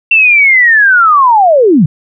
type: linear sweep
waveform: sine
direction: down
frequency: 2713 to 130.81 Hz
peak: -3 dBFS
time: 0.11-1.86 s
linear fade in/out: 5 ms
effects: none